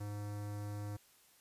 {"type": "tone with notch filter", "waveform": "square", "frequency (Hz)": 103.3, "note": "G#2", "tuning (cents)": -9, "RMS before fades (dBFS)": -42, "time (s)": [0, 0.97], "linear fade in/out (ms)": 10, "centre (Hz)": 3000, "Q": 0.74, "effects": ["white hiss -66 dBFS RMS until 1.4 s", "resampled to 32000 Hz"]}